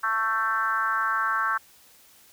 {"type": "tone with frequency modulation", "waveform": "sine", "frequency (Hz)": 1333, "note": "E6", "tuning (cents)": 19, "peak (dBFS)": -22, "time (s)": [0.03, 1.58], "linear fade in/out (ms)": 10, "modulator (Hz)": 223, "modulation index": 1.4, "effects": ["white hiss -55 dBFS RMS until 2.32 s"]}